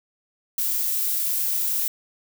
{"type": "noise", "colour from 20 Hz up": "violet", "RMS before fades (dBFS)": -24, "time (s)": [0.58, 1.88], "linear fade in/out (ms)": 2, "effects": []}